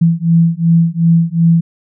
sine beating tone pair, 165.5 / 168.2 Hz, E3 / E3, +7 / +35 cents, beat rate 2.7 Hz, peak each -11 dBFS, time 0.01-1.61 s, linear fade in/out 10 ms, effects none

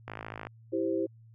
click train, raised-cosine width 0.5 ms, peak -23 dBFS, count 22, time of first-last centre 0.08-0.47 s, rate 53.9 Hz
sine chord, C major, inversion first, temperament equal, 329.6 / 392 / 523.3 Hz, E4 / G4 / C5, 0 / 0 / 0 cents, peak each -30 / -32 / -33 dBFS, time 0.72-1.07 s, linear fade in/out 20 ms
effects added 113 Hz sine -52 dBFS peak until 1.34 s

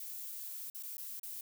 violet noise with dropouts, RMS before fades -44 dBFS, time 0-1.41 s, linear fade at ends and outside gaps 2 ms, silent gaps 0.7-0.748 / 0.826-0.833 / 0.97-0.98 / 1.196-1.231 s, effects none

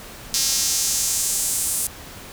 sawtooth tone with high-pass filter sweep, 268.8 Hz, C4, 47 cents sharp, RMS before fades -22 dBFS, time 0.34-1.87 s, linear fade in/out 0 ms, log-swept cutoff 5400 to 9000 Hz, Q 2, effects pink hiss -39 dBFS RMS until 2.32 s

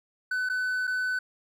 triangle tone with dropouts, 1505 Hz, F#6, 29 cents sharp, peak -24 dBFS, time 0.31-1.19 s, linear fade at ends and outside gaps 5 ms, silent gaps 0.49-0.497 / 0.871-0.875 s, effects none

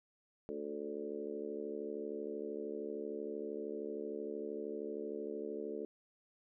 harmonic tone with a mistuned harmonic, 73 Hz, D2, 10 cents flat, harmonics 3 / 4 / 5 / 6 / 7 / 8, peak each -49 / -47 / -45 / -42 / -52 / -51 dBFS, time 0.49-5.85 s, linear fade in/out 0 ms, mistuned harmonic 7, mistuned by +21 cents, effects none

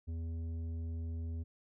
sine tone with tanh clipping, 82.41 Hz, E2, in tune, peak -38 dBFS, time 0.07-1.44 s, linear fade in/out 20 ms, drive 9 dB, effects none

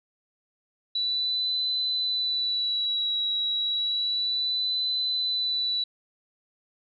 sine tone with vibrato, 3944 Hz, B7, 3 cents flat, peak -24 dBFS, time 0.95-5.84 s, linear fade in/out 5 ms, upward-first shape sine, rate 0.31 Hz, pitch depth 31 cents each way, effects none

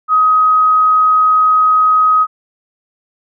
sine tone, 1261 Hz, D#6, 23 cents sharp, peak -7 dBFS, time 0.08-2.27 s, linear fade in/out 50 ms, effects none

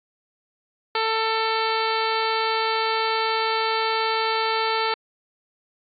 harmonic tone with a mistuned harmonic, 445.3 Hz, A4, 21 cents sharp, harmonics 1 / 2 / 3 / 4 / 5 / 6 / 7 / 8 / 9 / 10, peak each -27 / -25 / -27 / -33 / -31 / -35 / -35 / -37 / -33 / -34 dBFS, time 0.95-4.94 s, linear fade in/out 2 ms, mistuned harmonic 10, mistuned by +16 cents, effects AAC 48 kbps

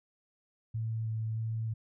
sine tone with vibrato, 111.4 Hz, A2, 22 cents sharp, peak -31 dBFS, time 0.74-1.74 s, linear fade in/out 10 ms, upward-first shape square, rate 1.6 Hz, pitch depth 10 cents each way, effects none

